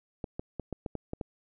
clicks, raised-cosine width 2 ms, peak -21 dBFS, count 8, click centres 0.242 / 0.395 / 0.597 / 0.727 / 0.862 / 0.953 / 1.134 / 1.212 s, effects none

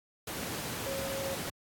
sine tone in noise, 544 Hz, C#5, 33 cents flat, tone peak -35 dBFS, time 0.86-1.35 s, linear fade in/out 5 ms, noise pink, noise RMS -37 dBFS, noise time 0.27-1.5 s, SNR -1 dB, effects high-pass 100 Hz 12 dB/octave + AAC 64 kbps

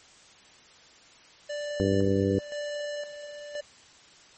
square tone with tremolo, 587.3 Hz, D5, in tune, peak -32 dBFS, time 1.49-3.61 s, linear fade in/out 10 ms, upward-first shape square, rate 0.97 Hz, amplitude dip 60%
harmonic tone, 98 Hz, G2, in tune, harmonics 1 / 2 / 3 / 4 / 5, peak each -28 / -28 / -28 / -28 / -28 dBFS, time 1.8-2.39 s, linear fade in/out 0 ms
effects white hiss -54 dBFS RMS until 4.37 s + MP3 32 kbps

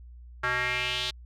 square tone with band-pass filter sweep, 124.7 Hz, B2, 17 cents sharp, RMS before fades -29 dBFS, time 0.43-1.11 s, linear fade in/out 10 ms, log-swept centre 1500 to 3800 Hz, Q 3.3, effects added 60 Hz sine -44 dBFS peak until 1.25 s

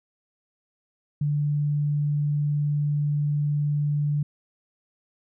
sine tone, 146.83 Hz, D3, in tune, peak -21 dBFS, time 1.21-4.23 s, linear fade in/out 5 ms, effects none

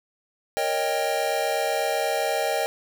square chord, Eb dominant seventh, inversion second, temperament equal with one note detuned, 466.2 / 554.4 / 622.3 / 791.7 Hz, Bb4 / Db5 / Eb5 / G5, 0 / 0 / 0 / +17 cents, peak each -31 / -30 / -28 / -28 dBFS, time 0.57-2.66 s, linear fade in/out 0 ms, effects none

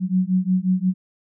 sine beating tone pair, 182.2 / 187.8 Hz, F#3 / F#3, -26 / +26 cents, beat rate 5.6 Hz, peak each -20 dBFS, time 0-0.94 s, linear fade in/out 50 ms, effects none

